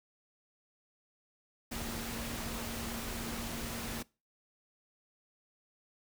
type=tone in noise; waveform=sine; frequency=231.5 Hz; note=A#3; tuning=12 cents flat; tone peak=-43 dBFS; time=1.71-4.03 s; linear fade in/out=10 ms; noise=pink; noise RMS=-40 dBFS; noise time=1.71-4.03 s; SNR=-6 dB; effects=noise-tail reverb RT60 0.3 s tail -23 dB re dry